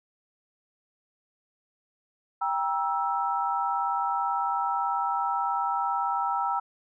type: chord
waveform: sine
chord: E diminished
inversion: first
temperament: just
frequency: 791.1 / 949.3 / 1318.5 Hz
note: G5 / Bb5 / E6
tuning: +16 / +31 / 0 cents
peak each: -29 dBFS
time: 2.41-6.6 s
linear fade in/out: 10 ms
effects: none